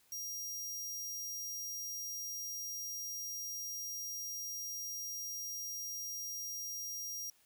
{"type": "tone", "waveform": "sawtooth", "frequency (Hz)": 5700, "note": "F8", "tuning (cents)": 34, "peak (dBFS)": -37, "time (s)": [0.12, 7.3], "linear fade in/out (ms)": 2, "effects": ["white hiss -69 dBFS RMS until 7.45 s"]}